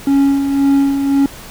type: tone with tremolo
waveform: triangle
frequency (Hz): 277.2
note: C#4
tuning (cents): 0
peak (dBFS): -6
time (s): 0.07-1.26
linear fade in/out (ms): 2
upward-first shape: sine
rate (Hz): 1.9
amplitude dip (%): 50
effects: pink hiss -34 dBFS RMS until 1.5 s